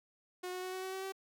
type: tone with pitch steps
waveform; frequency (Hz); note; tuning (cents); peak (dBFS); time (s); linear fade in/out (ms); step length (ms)
sawtooth; 363.1 / 366.7 / 370.3 / 374 / 377.6 / 381.4 / 385.1; F#4 / F#4 / F#4 / F#4 / F#4 / G4 / G4; -33 / -15 / +1 / +19 / +35 / -47 / -31; -35; 0.43-1.123; 10; 99
effects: none